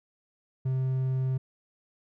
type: tone with vibrato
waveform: triangle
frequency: 130.7 Hz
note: C3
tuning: 1 cent flat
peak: -23 dBFS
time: 0.65-1.38 s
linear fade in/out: 10 ms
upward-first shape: sine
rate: 20 Hz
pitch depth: 8 cents each way
effects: none